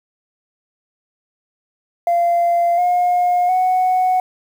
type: tone with pitch steps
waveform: sine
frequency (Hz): 690 / 714.3 / 739.5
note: F5 / F5 / F#5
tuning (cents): -21 / +39 / -1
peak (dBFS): -11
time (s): 2.07-4.2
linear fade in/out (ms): 2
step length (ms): 710
effects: tanh soft clip ceiling -10 dBFS + 7-bit